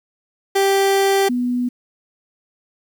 30% pulse / sine tone pair in turn, 392 / 246.2 Hz, G4 / B3, 0 / -5 cents, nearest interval minor sixth, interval 805 cents, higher first, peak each -11 / -17 dBFS, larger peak first, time 0.55-1.29 / 1.29-1.69 s, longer first, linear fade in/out 10 ms, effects 8-bit

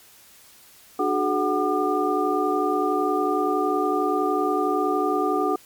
sine tone cluster, 297.8 / 371.5 / 422.3 / 745 / 1202 Hz, D4 / F#4 / G#4 / F#5 / D6, +24 / +7 / +29 / +12 / +40 cents, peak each -26 dBFS, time 0.99-5.56 s, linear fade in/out 5 ms, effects white hiss -51 dBFS RMS until 5.65 s + MP3 96 kbps

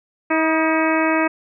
harmonic tone with a mistuned harmonic, 319.5 Hz, D#4, 46 cents sharp, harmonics 1 / 2 / 3 / 4 / 5 / 6 / 7 / 8, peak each -19 / -22 / -24 / -25 / -26 / -27 / -27 / -28 dBFS, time 0.3-1.28 s, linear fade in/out 10 ms, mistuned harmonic 4, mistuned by -37 cents, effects none

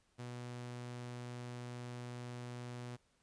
sawtooth tone, 122.3 Hz, B2, 16 cents flat, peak -40 dBFS, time 0.18-2.97 s, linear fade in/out 20 ms, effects pink hiss -75 dBFS RMS until 3.22 s + resampled to 22050 Hz

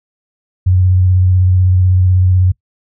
sine tone with vibrato, 91.9 Hz, F#2, 11 cents flat, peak -7 dBFS, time 0.66-2.52 s, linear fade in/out 10 ms, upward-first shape triangle, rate 16 Hz, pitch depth 29 cents each way, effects noise-tail reverb RT60 0.1 s tail -21 dB re dry

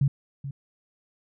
sine tone with echo, 138.59 Hz, C#3, in tune, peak -18 dBFS, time 0.01-0.08 s, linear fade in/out 5 ms, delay 430 ms, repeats 1, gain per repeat -13 dB, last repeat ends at 0.51 s, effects none

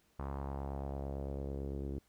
sawtooth tone with low-pass filter sweep, 69 Hz, C#2, 7 cents flat, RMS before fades -40 dBFS, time 0.19-1.99 s, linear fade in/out 5 ms, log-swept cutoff 1100 to 360 Hz, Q 2.4, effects pink hiss -72 dBFS RMS until 2.08 s

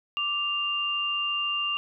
sine tone pair together, 1174.7 / 2794 Hz, D6 / F7, 0 / 0 cents, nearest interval octave + minor third, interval 1500 cents, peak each -32 / -26 dBFS, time 0.17-1.77 s, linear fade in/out 0 ms, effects none

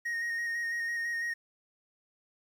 triangle tone with vibrato, 1864.7 Hz, A#6, in tune, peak -29 dBFS, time 0.05-1.34 s, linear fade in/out 10 ms, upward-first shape square, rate 6 Hz, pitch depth 16 cents each way, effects 10-bit

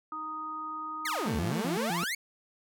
harmonic tone, 311.1 Hz, D#4, in tune, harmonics 1 / 3 / 4, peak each -46 / -44 / -35 dBFS, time 0.12-1.27 s, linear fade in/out 2 ms
sawtooth exponential two-way sweep, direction down then up, 2299 to 70 to 2299 Hz, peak -27 dBFS, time 1.05-2.15 s, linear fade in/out 5 ms, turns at 1.37 s
35% pulse tone with vibrato, 196 Hz, G3, in tune, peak -30 dBFS, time 1.26-2.04 s, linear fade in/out 2 ms, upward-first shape square, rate 3.9 Hz, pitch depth 230 cents each way
effects none

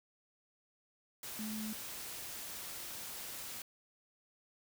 sine tone in noise, 216.2 Hz, A3, 30 cents flat, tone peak -39 dBFS, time 1.39-1.73 s, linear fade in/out 2 ms, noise white, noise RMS -45 dBFS, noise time 1.23-3.62 s, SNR +3 dB, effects none

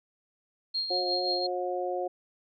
sine tone with tremolo, 4232 Hz, C8, 19 cents sharp, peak -26 dBFS, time 0.74-1.47 s, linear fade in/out 10 ms, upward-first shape triangle, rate 5.7 Hz, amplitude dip 60%
harmonic tone, 180 Hz, F#3, 47 cents flat, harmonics 2 / 3 / 4, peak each -33 / -33 / -33 dBFS, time 0.9-2.08 s, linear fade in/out 10 ms
effects none

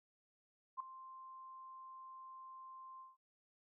sine tone with ADSR envelope, 1050 Hz, C6, 6 cents sharp, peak -36 dBFS, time 0.77-3.17 s, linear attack 31 ms, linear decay 4 ms, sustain -15 dB, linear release 170 ms, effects none

